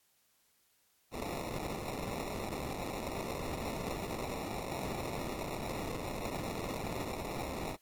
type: noise with sample-and-hold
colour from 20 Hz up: blue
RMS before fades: -39 dBFS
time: 1.11-7.77 s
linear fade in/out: 50 ms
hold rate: 1575 Hz
effects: white hiss -72 dBFS RMS until 7.81 s + AAC 64 kbps